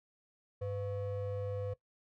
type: ring-modulated tone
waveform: triangle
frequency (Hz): 301.5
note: D4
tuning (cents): +46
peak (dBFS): -30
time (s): 0.61-1.74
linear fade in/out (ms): 10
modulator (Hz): 202
effects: noise-tail reverb RT60 0.1 s tail -18 dB re dry